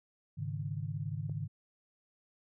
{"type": "chord", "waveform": "sine", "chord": "Ab suspended fourth", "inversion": "none", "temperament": "equal", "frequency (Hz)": [103.83, 138.59, 155.56], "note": ["Ab2", "Db3", "Eb3"], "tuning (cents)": [0, 0, 0], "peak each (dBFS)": -39, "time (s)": [0.37, 1.48], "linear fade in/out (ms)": 20}
{"type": "click", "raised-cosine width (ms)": 2, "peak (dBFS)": -37, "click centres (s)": 1.296}
{"effects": []}